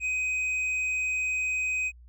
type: tone with hard clipping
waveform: sine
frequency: 2512 Hz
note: D#7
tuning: 16 cents sharp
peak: -27 dBFS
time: 0-1.92 s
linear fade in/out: 50 ms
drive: 4 dB
effects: added 60 Hz sine -48 dBFS peak until 2.08 s